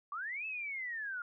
sine linear two-way sweep, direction up then down, 1108.7 to 2633 to 1393 Hz, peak -37 dBFS, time 0.12-1.22 s, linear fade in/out 2 ms, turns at 0.46 s, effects none

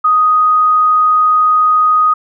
sine tone, 1247 Hz, D#6, 3 cents sharp, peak -7 dBFS, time 0.04-2.14 s, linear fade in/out 10 ms, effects none

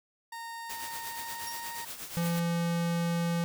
30% pulse tone with pitch glide, 923 to 931 Hz, A#5 to A#5, -17 to -2 cents, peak -36 dBFS, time 0.32-1.85 s, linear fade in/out 5 ms, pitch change +15 cents, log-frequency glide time 0.97-1.65 s
white noise with tremolo, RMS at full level -39 dBFS, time 0.69-2.4 s, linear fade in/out 10 ms, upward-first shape triangle, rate 8.4 Hz, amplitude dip 65%
sawtooth tone with exponential decay, 5588 Hz, F8, in tune, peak -33 dBFS, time 1.47-1.7 s, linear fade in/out 2 ms, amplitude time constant 50 ms
square tone, 170 Hz, F3, 46 cents flat, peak -28 dBFS, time 2.17-3.44 s, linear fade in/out 0 ms
effects none

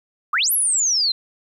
sine exponential two-way sweep, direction up then down, 1100 to 11900 to 4014 Hz, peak -16 dBFS, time 0.33-1.12 s, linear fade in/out 5 ms, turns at 0.52 s, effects 9-bit

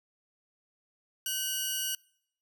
10% pulse tone pair together, 1526.9 / 2888 Hz, G6 / F#7, -46 / -43 cents, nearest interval major seventh, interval 1103 cents, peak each -30 / -23 dBFS, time 1.26-1.95 s, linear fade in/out 2 ms, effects noise-tail reverb RT60 0.7 s tail -26 dB re dry

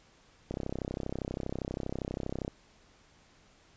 click train, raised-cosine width 2 ms, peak -21 dBFS, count 65, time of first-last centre 0.51-2.479 s, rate 32.5 Hz, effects pink hiss -62 dBFS RMS until 3.76 s + resampled to 16000 Hz

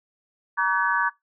sine tone cluster, 945 / 1145 / 1512 / 1701 Hz, A#5 / D6 / F#6 / G#6, +23 / -44 / +37 / +41 cents, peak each -25 dBFS, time 0.57-1.1 s, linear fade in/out 20 ms, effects noise-tail reverb RT60 0.2 s tail -24 dB re dry

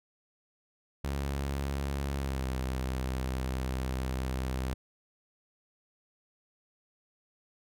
sawtooth tone with pitch glide, 69.3 to 64.66 Hz, C#2 to C2, 0 to -20 cents, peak -27 dBFS, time 1.04-4.74 s, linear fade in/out 5 ms, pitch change -120 cents, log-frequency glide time 2.16-2.5 s, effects none

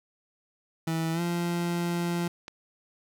30% pulse tone with pitch glide, 162.9 to 172.59 Hz, E3 to F3, -20 to -20 cents, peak -24 dBFS, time 0.87-2.28 s, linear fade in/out 5 ms, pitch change +100 cents, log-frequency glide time 1.13-1.21 s
click, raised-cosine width 0.2 ms, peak -22 dBFS, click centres 2.481 s
effects none

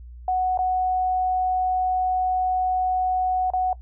sine tone with dropouts, 740 Hz, F#5, in tune, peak -19 dBFS, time 0.28-3.73 s, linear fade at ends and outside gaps 2 ms, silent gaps 0.575-0.589 / 3.503-3.535 s, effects noise-tail reverb RT60 0.1 s tail -19 dB re dry + added 60 Hz sine -38 dBFS peak until 3.81 s

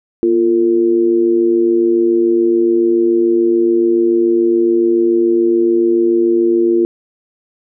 sine tone with amplitude modulation, 346.3 Hz, F4, 15 cents flat, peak -6 dBFS, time 0.23-6.85 s, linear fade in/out 0 ms, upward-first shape sine, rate 107 Hz, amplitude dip 70%, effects none

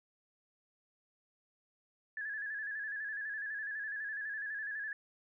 sine tone with vibrato, 1700 Hz, G#6, 40 cents sharp, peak -37 dBFS, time 2.17-4.93 s, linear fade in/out 2 ms, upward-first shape square, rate 12 Hz, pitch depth 50 cents each way, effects none

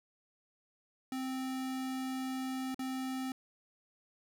square tone with dropouts, 261.1 Hz, C4, 3 cents flat, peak -36 dBFS, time 1.12-3.32 s, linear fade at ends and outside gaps 2 ms, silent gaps 2.745-2.792 s, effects none

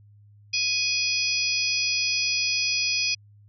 harmonic tone with a mistuned harmonic, 830.6 Hz, G#5, in tune, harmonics 3 / 4 / 5 / 6 / 7, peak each -26 / -35 / -32 / -26 / -32 dBFS, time 0.53-3.15 s, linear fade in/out 10 ms, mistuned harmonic 5, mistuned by +94 cents, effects added 103 Hz sine -50 dBFS peak until 3.48 s

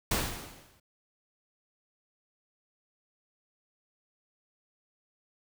pink noise with exponential decay, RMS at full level -26 dBFS, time 0.11-0.8 s, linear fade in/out 5 ms, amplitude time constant 150 ms, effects none

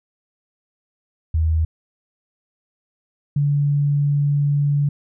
sine tone pair in turn, 80 / 143.95 Hz, D#2 / D3, +49 / -34 cents, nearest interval minor seventh, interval 1017 cents, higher second, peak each -15 dBFS, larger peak neither, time 1.34-1.65 / 3.36-4.89 s, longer second, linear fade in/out 5 ms, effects none

